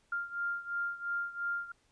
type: beating tone pair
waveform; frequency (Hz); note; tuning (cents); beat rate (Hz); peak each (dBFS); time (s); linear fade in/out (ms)
sine; 1396.9 / 1399.8; F6 / F6; 0 / +4; 2.9; -35 / -38; 0.12-1.72; 5
effects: pink hiss -71 dBFS RMS until 1.91 s + resampled to 22050 Hz